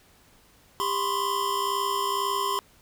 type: tone cluster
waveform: square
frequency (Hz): 398.5 / 1010 / 1072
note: G4 / B5 / C6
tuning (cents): +28 / +39 / +42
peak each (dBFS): -33 / -29 / -29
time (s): 0.8-2.59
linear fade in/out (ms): 0
effects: pink hiss -58 dBFS RMS until 2.81 s